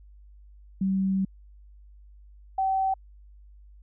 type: tone pair in turn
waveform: sine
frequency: 191.9 / 767.6 Hz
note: G3 / G5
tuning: -37 / -37 cents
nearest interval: 2 octaves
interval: 2400 cents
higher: second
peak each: -22 dBFS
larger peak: neither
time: 0.81-1.25 / 2.58-2.94 s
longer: first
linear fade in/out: 5 ms
effects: added 50 Hz sine -48 dBFS peak until 3.82 s